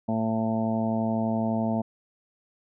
harmonic tone, 111.8 Hz, A2, 28 cents sharp, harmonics 1 / 2 / 3 / 4 / 5 / 6 / 7 / 8, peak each -33 / -25 / -39 / -40 / -37 / -31 / -40 / -37 dBFS, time 0.08-1.82 s, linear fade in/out 10 ms, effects none

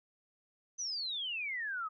sine exponential sweep, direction down, 6170 to 1233 Hz, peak -35 dBFS, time 0.78-1.89 s, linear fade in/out 20 ms, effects none

